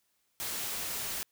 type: noise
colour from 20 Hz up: white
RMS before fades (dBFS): -36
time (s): 0.4-1.23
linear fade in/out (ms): 0
effects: white hiss -75 dBFS RMS until 1.31 s